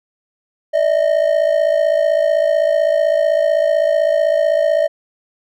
triangle ring-modulated tone, 616 Hz, D#5, 17 cents flat, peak -7 dBFS, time 0.73-4.88 s, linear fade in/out 20 ms, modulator 27.9 Hz, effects none

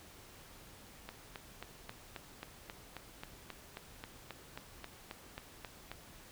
click train, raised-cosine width 0.3 ms, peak -27 dBFS, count 19, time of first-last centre 1.09-5.916 s, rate 3.73 Hz, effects pink hiss -56 dBFS RMS until 6.31 s

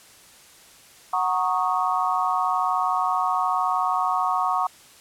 sine chord, D# minor seventh, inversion first, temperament equal with one note detuned, 740 / 932.3 / 1105.5 / 1244.5 Hz, F#5 / A#5 / C#6 / D#6, 0 / 0 / -5 / 0 cents, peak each -25 / -27 / -24 / -28 dBFS, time 1.13-4.67 s, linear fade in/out 5 ms, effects white hiss -50 dBFS RMS until 5 s + low-pass 11000 Hz 12 dB/octave

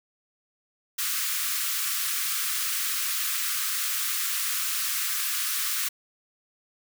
white high-pass noise, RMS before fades -28 dBFS, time 0.98-5.89 s, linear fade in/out 10 ms, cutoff 1100 Hz, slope 96 dB/octave, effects none

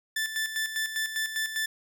sawtooth tone with tremolo, 1760 Hz, A6, in tune, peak -23 dBFS, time 0.16-1.66 s, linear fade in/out 5 ms, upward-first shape square, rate 5 Hz, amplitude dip 60%, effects none

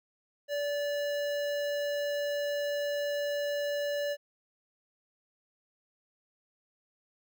square tone with notch filter, 579 Hz, D5, 25 cents flat, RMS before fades -32 dBFS, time 0.48-4.17 s, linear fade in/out 50 ms, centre 10000 Hz, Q 0.88, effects none

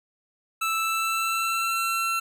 25% pulse tone with pitch glide, 1318.5 to 1350.1 Hz, E6 to E6, 0 to +41 cents, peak -20 dBFS, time 0.61-2.2 s, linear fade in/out 10 ms, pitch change +41 cents, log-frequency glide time 0.76-1.8 s, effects none

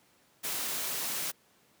white noise, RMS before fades -34 dBFS, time 0.43-1.32 s, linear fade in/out 20 ms, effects pink hiss -65 dBFS RMS until 1.8 s + high-pass 150 Hz 12 dB/octave

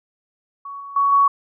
sine tone with level steps, 1120 Hz, C#6, 18 cents sharp, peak -30 / -32 / -14 / -11 dBFS, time 0.65-1.28 s, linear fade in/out 5 ms, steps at 0.8 / 0.96 / 1.12 s, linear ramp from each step 5 ms, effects none

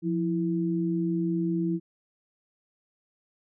sine tone pair together, 174.61 / 329.6 Hz, F3 / E4, 0 / 0 cents, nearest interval major seventh, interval 1100 cents, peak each -27 dBFS, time 0.02-1.8 s, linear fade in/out 50 ms, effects none

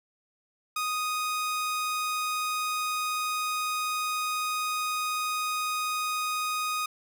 sawtooth tone, 1244.5 Hz, D#6, in tune, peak -24 dBFS, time 0.76-6.86 s, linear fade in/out 5 ms, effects none

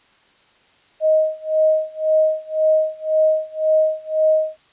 sine tone with tremolo, 626 Hz, D#5, 10 cents sharp, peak -11 dBFS, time 1-4.57 s, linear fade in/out 50 ms, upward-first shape sine, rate 1.9 Hz, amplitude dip 95%, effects white hiss -55 dBFS RMS until 4.72 s + resampled to 8000 Hz

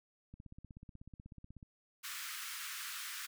click train, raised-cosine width 5 ms, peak -39 dBFS, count 22, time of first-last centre 0.34-1.628 s, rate 16.3 Hz
pink high-pass noise, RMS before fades -44 dBFS, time 2.03-3.27 s, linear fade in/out 20 ms, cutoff 1200 Hz, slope 48 dB/octave
effects none

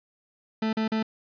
40% pulse tone bursts, 220 Hz, A3, in tune, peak -23 dBFS, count 3, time 0.62-1.028 s, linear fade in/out 5 ms, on 110 ms, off 39 ms, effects resampled to 11025 Hz + 9-bit

